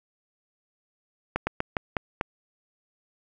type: slowing click train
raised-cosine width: 0.5 ms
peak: -10 dBFS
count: 6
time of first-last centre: 1.36-2.211 s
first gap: 110 ms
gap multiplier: 1.22
effects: none